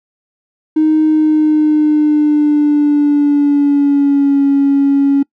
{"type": "tone with pitch glide", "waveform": "triangle", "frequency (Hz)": [311.1, 278.8], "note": ["D#4", "C#4"], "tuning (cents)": [0, 10], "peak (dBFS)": -4, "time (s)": [0.76, 5.23], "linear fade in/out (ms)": 10, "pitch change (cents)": -190, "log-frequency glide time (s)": [1.04, 4.43], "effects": ["noise-tail reverb RT60 0.1 s tail -26 dB re dry", "tanh soft clip ceiling -5 dBFS"]}